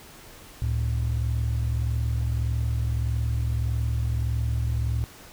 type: tone pair together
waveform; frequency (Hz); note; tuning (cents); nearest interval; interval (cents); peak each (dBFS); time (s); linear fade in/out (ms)
sine; 70.9 / 112.55; C#2 / A2; +40 / +40; minor sixth; 800; -24; 0.62-5.04; 0
effects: tanh soft clip ceiling -18 dBFS + pink hiss -47 dBFS RMS until 5.32 s